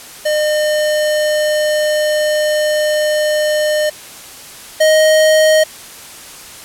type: tone pair in turn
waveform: square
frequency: 607 / 624.4 Hz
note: D#5 / D#5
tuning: -43 / +6 cents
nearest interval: unison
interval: 49 cents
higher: second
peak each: -13 / -8 dBFS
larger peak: second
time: 0.25-3.9 / 4.8-5.64 s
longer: first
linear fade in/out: 10 ms
effects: white hiss -34 dBFS RMS until 6.64 s + low-pass 12000 Hz 12 dB/octave